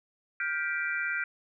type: chord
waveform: sine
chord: G dominant seventh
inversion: third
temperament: just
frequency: 1411.2 / 1568 / 1960 / 2352 Hz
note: F6 / G6 / B6 / D7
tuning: +18 / 0 / -14 / +2 cents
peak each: -33 / -33 / -36 / -35 dBFS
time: 0.4-1.24 s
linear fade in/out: 2 ms
effects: none